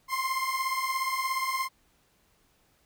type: beating tone pair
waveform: 30% pulse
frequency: 1044 / 1061 Hz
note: C6 / C6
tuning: -4 / +24 cents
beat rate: 17 Hz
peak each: -28 dBFS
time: 0.08-1.69 s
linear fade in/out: 50 ms
effects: pink hiss -67 dBFS RMS until 2.85 s